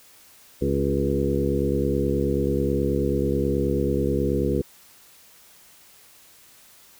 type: harmonic tone with a mistuned harmonic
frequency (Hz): 69.3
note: C#2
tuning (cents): 0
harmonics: 1 / 2 / 3 / 4 / 5 / 6 / 7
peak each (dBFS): -28 / -28 / -28 / -28 / -28 / -28 / -28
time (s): 0.61-4.62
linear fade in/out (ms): 10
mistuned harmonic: 5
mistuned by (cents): +40
effects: white hiss -52 dBFS RMS until 6.99 s